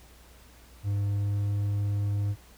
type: tone with pitch glide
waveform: triangle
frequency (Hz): 101 to 101.82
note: G#2 to G#2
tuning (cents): -48 to -34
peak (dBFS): -23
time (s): 0.83-2.36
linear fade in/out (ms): 50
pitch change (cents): +14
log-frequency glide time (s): 0.97-1.5
effects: added 60 Hz sine -53 dBFS peak until 2.57 s + pink hiss -56 dBFS RMS until 2.57 s